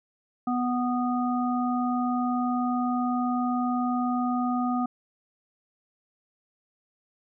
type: harmonic tone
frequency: 246.9 Hz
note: B3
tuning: in tune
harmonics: 1 / 3 / 5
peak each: -25 / -30 / -32 dBFS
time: 0.47-4.86 s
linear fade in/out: 5 ms
effects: none